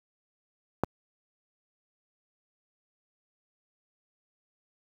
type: click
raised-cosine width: 1 ms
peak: -10 dBFS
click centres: 0.836 s
effects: high-pass 80 Hz 12 dB/octave + 8-bit

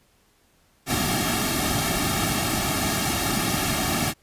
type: noise with comb filter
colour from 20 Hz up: pink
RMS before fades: -24 dBFS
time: 0.86-4.14 s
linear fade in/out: 50 ms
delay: 2 ms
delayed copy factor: -0.95
effects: pink hiss -62 dBFS RMS until 4.22 s + resampled to 32000 Hz

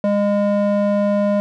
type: tone with band-pass filter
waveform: square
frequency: 203.8 Hz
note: G#3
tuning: 32 cents flat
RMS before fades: -17 dBFS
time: 0.04-1.4 s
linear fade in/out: 0 ms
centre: 460 Hz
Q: 6.8
effects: none

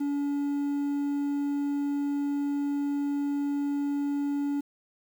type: tone with quantisation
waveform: triangle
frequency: 285.2 Hz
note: C#4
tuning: 49 cents sharp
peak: -24 dBFS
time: 0-4.61 s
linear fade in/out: 10 ms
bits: 9
effects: none

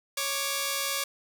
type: tone pair together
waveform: 5% pulse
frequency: 554 / 1173.9 Hz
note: C#5 / D6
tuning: -1 / -1 cents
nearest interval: octave + minor second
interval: 1300 cents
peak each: -19 dBFS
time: 0.17-1.04 s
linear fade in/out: 5 ms
effects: 9-bit

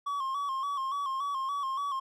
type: tone with vibrato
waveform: triangle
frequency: 1100 Hz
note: C#6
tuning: 14 cents flat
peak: -28 dBFS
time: 0.06-2 s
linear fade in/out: 10 ms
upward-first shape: square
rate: 3.5 Hz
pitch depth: 57 cents each way
effects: none

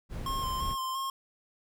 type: noise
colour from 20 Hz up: brown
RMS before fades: -36 dBFS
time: 0.09-0.76 s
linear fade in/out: 50 ms
type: tone with vibrato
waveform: square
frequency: 1060 Hz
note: C6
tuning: 22 cents sharp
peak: -32 dBFS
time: 0.26-1.1 s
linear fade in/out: 2 ms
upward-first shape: square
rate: 2.9 Hz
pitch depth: 23 cents each way
effects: none

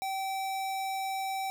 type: tone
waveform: square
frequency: 772 Hz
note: G5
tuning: 27 cents flat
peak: -32 dBFS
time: 0.02-1.5 s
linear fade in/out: 0 ms
effects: none

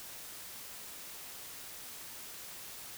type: silence
effects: white hiss -47 dBFS RMS until 2.97 s

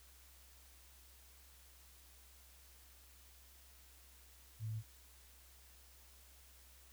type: tone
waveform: sine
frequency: 110 Hz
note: A2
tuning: in tune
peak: -39 dBFS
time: 4.59-4.83 s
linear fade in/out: 50 ms
effects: added 64 Hz sine -63 dBFS peak until 6.92 s + white hiss -64 dBFS RMS until 6.92 s

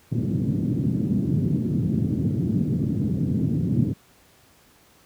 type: band-pass noise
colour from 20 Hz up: pink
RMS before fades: -23 dBFS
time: 0.11-3.94 s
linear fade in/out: 20 ms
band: 110 to 270 Hz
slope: 24 dB/octave
effects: pink hiss -56 dBFS RMS until 5.05 s + high-pass 60 Hz 12 dB/octave

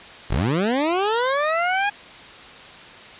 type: linear sweep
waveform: 20% pulse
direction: up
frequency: 36.71 to 830.6 Hz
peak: -14 dBFS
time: 0.3-1.9 s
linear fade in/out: 10 ms
effects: white hiss -41 dBFS RMS until 3.19 s + resampled to 8000 Hz

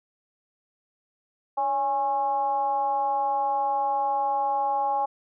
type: tone with frequency modulation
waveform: sine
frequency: 826 Hz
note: G#5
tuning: 10 cents flat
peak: -22 dBFS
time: 1.57-5.06 s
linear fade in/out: 10 ms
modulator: 262 Hz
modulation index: 0.58
effects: none

